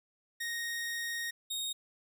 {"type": "tone pair in turn", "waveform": "sawtooth", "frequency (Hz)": [1864.7, 3729], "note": ["A#6", "A#7"], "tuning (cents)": [0, 0], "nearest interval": "octave", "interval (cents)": 1200, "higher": "second", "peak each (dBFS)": [-31, -31], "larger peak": "neither", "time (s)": [[0.4, 1.31], [1.5, 1.73]], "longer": "first", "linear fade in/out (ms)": 10, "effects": []}